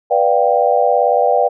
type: chord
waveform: sine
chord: G dominant seventh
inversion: first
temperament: just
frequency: 490 / 588 / 705.6 / 784 Hz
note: B4 / D5 / F5 / G5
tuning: -14 / +2 / +18 / 0 cents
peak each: -16 dBFS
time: 0.1-1.49 s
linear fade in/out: 20 ms
effects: none